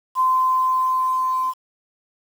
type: tone with level ramp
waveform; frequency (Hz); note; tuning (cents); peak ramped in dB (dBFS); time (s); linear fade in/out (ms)
sine; 1032; C6; -24; -14 to -19; 0.15-1.54; 50
effects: 7-bit